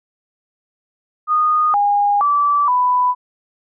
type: tone with pitch steps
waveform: sine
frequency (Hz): 1232 / 816 / 1159 / 994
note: D#6 / G#5 / D6 / B5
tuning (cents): -17 / -31 / -23 / +11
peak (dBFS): -12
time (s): 1.27-3.15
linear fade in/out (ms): 50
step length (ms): 470
effects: none